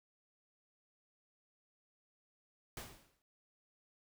pink noise with exponential decay, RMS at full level -44 dBFS, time 2.77-3.22 s, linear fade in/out 1 ms, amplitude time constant 96 ms, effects none

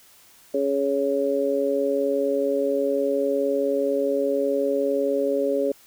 harmonic tone, 139.3 Hz, C#3, 9 cents sharp, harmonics 2 / 3 / 4, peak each -27 / -24 / -23 dBFS, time 0.54-5.72 s, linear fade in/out 5 ms, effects white hiss -53 dBFS RMS until 5.86 s

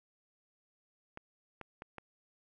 clicks, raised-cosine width 0.5 ms, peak -29 dBFS, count 4, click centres 1.174 / 1.613 / 1.821 / 1.983 s, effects none

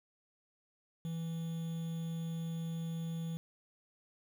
triangle tone with quantisation, 164.81 Hz, E3, in tune, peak -34 dBFS, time 1.05-3.37 s, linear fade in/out 0 ms, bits 9, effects none

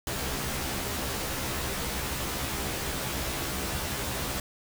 pink noise with comb filter, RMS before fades -32 dBFS, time 0.07-4.4 s, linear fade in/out 2 ms, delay 15 ms, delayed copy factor +0.95, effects none

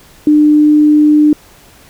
sine tone, 300.2 Hz, D4, 38 cents sharp, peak -4 dBFS, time 0.27-1.33 s, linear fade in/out 2 ms, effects pink hiss -42 dBFS RMS until 1.89 s

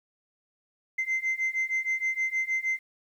sine beating tone pair, 2072 / 2078.4 Hz, C7 / C7, -17 / -12 cents, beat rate 6.4 Hz, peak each -28 / -27 dBFS, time 0.98-2.79 s, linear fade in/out 10 ms, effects tanh soft clip ceiling -22 dBFS + 10-bit

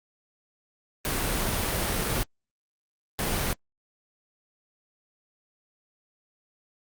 pink noise bursts at uneven times, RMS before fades -27 dBFS, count 2, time 1.05-2.23 / 3.19-3.53 s, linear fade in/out 0 ms, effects Opus 32 kbps

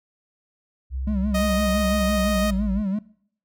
sine tone with pitch glide, 65.41 to 56.94 Hz, C2 to A#1, 0 to -40 cents, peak -25 dBFS, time 0.9-2.83 s, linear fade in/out 50 ms, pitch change -240 cents, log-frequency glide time 2-2.52 s
triangle tone with vibrato, 200.7 Hz, G3, 41 cents sharp, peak -20 dBFS, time 1.07-2.99 s, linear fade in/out 5 ms, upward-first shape sine, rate 5.9 Hz, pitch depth 110 cents each way
sawtooth tone, 622.3 Hz, D#5, in tune, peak -19 dBFS, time 1.34-2.51 s, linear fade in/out 10 ms
effects noise-tail reverb RT60 0.6 s tail -21 dB re dry

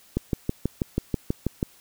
click train, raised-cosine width 3 ms, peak -10 dBFS, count 10, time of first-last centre 0.17-1.629 s, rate 6.17 Hz, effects white hiss -55 dBFS RMS until 1.8 s

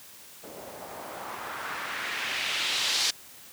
blue noise with low-pass filter sweep, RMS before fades -32 dBFS, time 0.43-3.11 s, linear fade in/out 10 ms, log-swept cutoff 470 to 4800 Hz, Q 1.6, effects white hiss -49 dBFS RMS until 3.52 s + high-pass 60 Hz 12 dB/octave

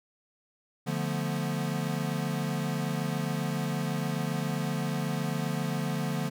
square chord, B half-diminished seventh, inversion first, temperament equal, 146.83 / 174.61 / 220 / 246.9 Hz, D3 / F3 / A3 / B3, 0 / 0 / 0 / 0 cents, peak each -33 / -34 / -37 / -38 dBFS, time 0.86-6.3 s, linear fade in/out 20 ms, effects none

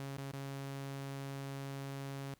sawtooth tone with dropouts, 137.6 Hz, C#3, 12 cents flat, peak -37 dBFS, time 0-2.34 s, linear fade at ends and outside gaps 0 ms, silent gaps 0.17-0.181 / 0.315-0.335 s, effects pink hiss -70 dBFS RMS until 2.39 s

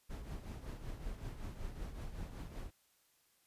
brown noise with tremolo, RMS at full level -42 dBFS, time 0.09-2.71 s, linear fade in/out 20 ms, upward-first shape triangle, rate 5.3 Hz, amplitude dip 65%, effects white hiss -73 dBFS RMS until 3.46 s + resampled to 32000 Hz

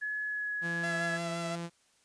sine tone with pitch glide, 1700 to 1683.4 Hz, G#6 to G#6, +40 to +23 cents, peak -32 dBFS, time 0.01-1.18 s, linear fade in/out 20 ms, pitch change -17 cents, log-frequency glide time 0.25-0.52 s
sawtooth tone, 170 Hz, F3, 46 cents flat, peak -32 dBFS, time 0.61-1.7 s, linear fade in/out 50 ms
sawtooth tone with vibrato, 670 Hz, E5, 28 cents sharp, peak -32 dBFS, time 0.83-1.56 s, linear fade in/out 10 ms, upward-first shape sine, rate 5.8 Hz, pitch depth 23 cents each way
effects white hiss -68 dBFS RMS until 2.04 s + resampled to 22050 Hz

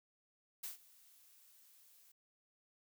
blue noise with ADSR envelope, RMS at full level -43 dBFS, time 0.63-2.12 s, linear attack 10 ms, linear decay 130 ms, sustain -22 dB, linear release 7 ms, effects none

